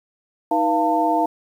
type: tone cluster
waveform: sine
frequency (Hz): 314.8 / 484.5 / 692 / 896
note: D#4 / B4 / F5 / A5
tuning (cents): +20 / -33 / -16 / +31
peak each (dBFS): -22 / -28 / -20 / -20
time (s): 0.51-1.26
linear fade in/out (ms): 5
effects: 8-bit